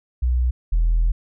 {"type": "tone pair in turn", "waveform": "sine", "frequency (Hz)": [61.74, 41.21], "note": ["B1", "E1"], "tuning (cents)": [0, 0], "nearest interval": "perfect fifth", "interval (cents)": 700, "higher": "first", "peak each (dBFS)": [-15, -13], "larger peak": "second", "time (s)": [[0.22, 0.51], [0.72, 1.12]], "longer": "second", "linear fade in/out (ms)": 10, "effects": ["tanh soft clip ceiling -12 dBFS"]}